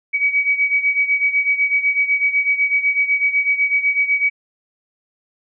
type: beating tone pair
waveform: sine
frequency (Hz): 2267 / 2275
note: C#7 / C#7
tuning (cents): +38 / +44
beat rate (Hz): 8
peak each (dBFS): -16 / -20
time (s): 0.13-4.3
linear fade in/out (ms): 20
effects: none